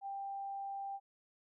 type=tone; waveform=sine; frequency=790 Hz; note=G5; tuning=13 cents sharp; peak=-39 dBFS; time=0.01-1 s; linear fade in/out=50 ms; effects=none